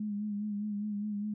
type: tone with vibrato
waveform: sine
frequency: 207.7 Hz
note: G#3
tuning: in tune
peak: -32 dBFS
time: 0-1.34 s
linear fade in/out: 5 ms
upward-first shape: sine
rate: 4.9 Hz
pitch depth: 41 cents each way
effects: none